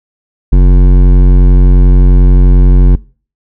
sine tone with hard clipping, 45.69 Hz, F#1, 21 cents flat, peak -3 dBFS, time 0.52-2.96 s, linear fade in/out 10 ms, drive 13 dB, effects noise-tail reverb RT60 0.4 s tail -23 dB re dry

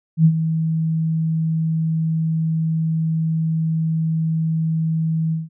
sine tone with ADSR envelope, 160.9 Hz, E3, 42 cents flat, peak -7 dBFS, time 0.17-5.49 s, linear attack 81 ms, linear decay 66 ms, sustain -10 dB, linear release 170 ms, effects none

